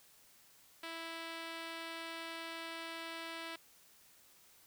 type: tone with low-pass filter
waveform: 5% pulse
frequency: 329.6 Hz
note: E4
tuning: in tune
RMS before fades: -45 dBFS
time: 0.83-3.56 s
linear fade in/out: 5 ms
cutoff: 7200 Hz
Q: 0.61
effects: white hiss -64 dBFS RMS until 4.66 s